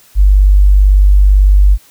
sine tone, 49 Hz, G1, in tune, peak -3 dBFS, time 0.15-1.78 s, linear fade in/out 50 ms, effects white hiss -45 dBFS RMS until 1.9 s

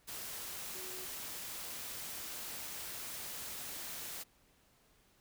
sine tone in noise, 370 Hz, F#4, in tune, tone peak -51 dBFS, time 0.74-1.06 s, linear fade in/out 20 ms, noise white, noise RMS -44 dBFS, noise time 0.07-4.24 s, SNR -10 dB, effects pink hiss -69 dBFS RMS until 5.2 s

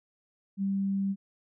sine tone, 196 Hz, G3, in tune, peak -26 dBFS, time 0.57-1.16 s, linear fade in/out 50 ms, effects none

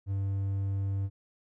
triangle tone, 98 Hz, G2, in tune, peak -26 dBFS, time 0.06-1.1 s, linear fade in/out 50 ms, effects none

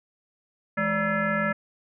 sine tone with frequency modulation, 958 Hz, A#5, 47 cents sharp, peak -22 dBFS, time 0.77-1.53 s, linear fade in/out 10 ms, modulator 374 Hz, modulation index 2.7, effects none

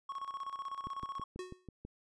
triangle tone with tremolo, 1100 Hz, C#6, 14 cents flat, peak -35 dBFS, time 0.09-1.24 s, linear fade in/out 5 ms, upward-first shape square, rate 16 Hz, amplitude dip 70%
click train, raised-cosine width 3 ms, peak -32 dBFS, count 7, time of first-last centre 0.87-1.85 s, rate 6.12 Hz
square tone with exponential decay, 366.9 Hz, F#4, 15 cents flat, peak -38 dBFS, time 1.39-1.68 s, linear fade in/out 2 ms, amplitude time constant 62 ms
effects resampled to 22050 Hz

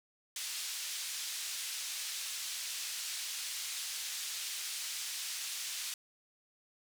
pink band-pass noise, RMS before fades -40 dBFS, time 0.36-5.94 s, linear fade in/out 2 ms, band 3400 to 10000 Hz, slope 12 dB/octave, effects none

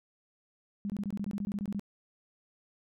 sine tone bursts, 202.2 Hz, G#3, 46 cents flat, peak -31 dBFS, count 14, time 0.85-1.795 s, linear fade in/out 0 ms, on 48 ms, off 21 ms, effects none

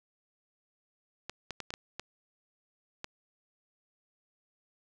clicks, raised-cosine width 0.2 ms, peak -20 dBFS, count 7, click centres 1.296 / 1.507 / 1.603 / 1.705 / 1.739 / 1.996 / 3.044 s, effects none

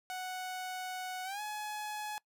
sawtooth tone with pitch glide, 740 to 845.1 Hz, F#5 to G#5, 0 to +30 cents, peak -34 dBFS, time 0.1-2.18 s, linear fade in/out 0 ms, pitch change +230 cents, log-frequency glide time 1.24-1.41 s, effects noise-tail reverb RT60 0.1 s tail -23 dB re dry

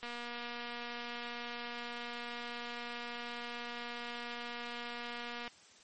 click train, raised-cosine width 0.3 ms, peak -27 dBFS, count 1303, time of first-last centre 0.03-5.478 s, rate 239 Hz, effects white hiss -60 dBFS RMS until 5.83 s + MP3 32 kbps

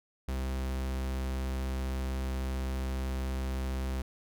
45% pulse tone, 65.41 Hz, C2, in tune, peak -31 dBFS, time 0.28-4.02 s, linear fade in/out 5 ms, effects none

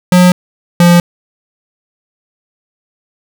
square tone pair in turn, 180 / 173.81 Hz, F#3 / F3, -47 / -8 cents, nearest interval minor second, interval 61 cents, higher first, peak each -4 dBFS, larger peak neither, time 0.12-0.32 / 0.8-1 s, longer neither, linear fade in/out 2 ms, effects none

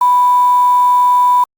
sine tone with quantisation, 987.8 Hz, B5, in tune, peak -7 dBFS, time 0.01-1.44 s, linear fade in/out 5 ms, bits 5, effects Opus 48 kbps

